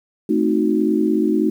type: chord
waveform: sine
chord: A diminished seventh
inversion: none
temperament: equal with one note detuned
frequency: 220 / 261.6 / 311.1 / 367.9 Hz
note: A3 / C4 / Eb4 / Gb4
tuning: 0 / 0 / 0 / -10 cents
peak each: -20 / -24 / -18 / -21 dBFS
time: 0.29-1.5 s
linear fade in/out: 5 ms
effects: 8-bit